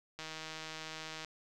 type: click train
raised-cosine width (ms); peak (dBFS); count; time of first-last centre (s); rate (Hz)
0.2; -26; 168; 0.19-1.247; 158
effects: none